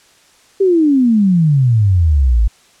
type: exponential sweep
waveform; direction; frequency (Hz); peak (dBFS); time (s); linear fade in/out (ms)
sine; down; 400 to 51.3; -8; 0.6-2.48; 10
effects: white hiss -49 dBFS RMS until 2.8 s + low-pass 8000 Hz 12 dB/octave